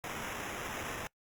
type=noise with sample-and-hold; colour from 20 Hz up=white; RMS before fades=-40 dBFS; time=0.04-1.07 s; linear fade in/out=0 ms; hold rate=4410 Hz; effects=noise-tail reverb RT60 0.1 s tail -24 dB re dry + Opus 48 kbps